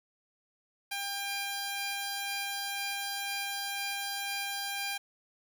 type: tone pair together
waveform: 10% pulse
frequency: 799 / 2399 Hz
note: G5 / D7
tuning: +33 / +36 cents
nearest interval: octave + perfect fifth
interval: 1903 cents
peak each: -26 / -32 dBFS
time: 0.91-4.98 s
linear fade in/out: 10 ms
effects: none